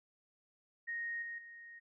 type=tone with level steps; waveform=sine; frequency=1864.7 Hz; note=A#6; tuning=in tune; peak=-37 / -41 / -50 dBFS; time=0.87-1.8 s; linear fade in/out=20 ms; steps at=1.22 / 1.38 s; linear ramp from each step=5 ms; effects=none